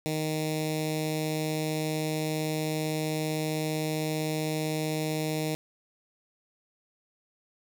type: tone with notch filter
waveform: 10% pulse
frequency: 155.56 Hz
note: D#3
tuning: in tune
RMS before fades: -30 dBFS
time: 0.06-5.55 s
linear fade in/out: 0 ms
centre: 1200 Hz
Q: 0.62
effects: none